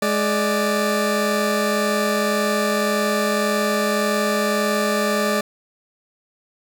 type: tone pair together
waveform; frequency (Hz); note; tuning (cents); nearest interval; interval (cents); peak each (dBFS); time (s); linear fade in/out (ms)
20% pulse; 210.5 / 589.7; G#3 / D5; +24 / +7; octave + tritone; 1783; -16; 0.02-5.41; 5
effects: none